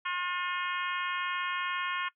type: harmonic tone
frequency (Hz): 357.7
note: F4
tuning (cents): +41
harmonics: 3 / 4 / 5 / 6 / 7 / 8 / 9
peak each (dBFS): -34 / -36 / -38 / -40 / -41 / -42 / -43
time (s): 0.05-2.09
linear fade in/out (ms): 10
effects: noise-tail reverb RT60 0.1 s tail -21 dB re dry